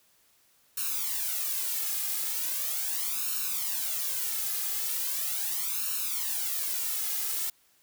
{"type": "noise with flanger", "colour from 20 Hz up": "blue", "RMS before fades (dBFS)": -31, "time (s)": [0.77, 7.5], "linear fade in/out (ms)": 5, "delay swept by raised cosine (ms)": [0.73, 2.43], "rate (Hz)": 0.39, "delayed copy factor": 1, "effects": ["white hiss -65 dBFS RMS until 7.82 s"]}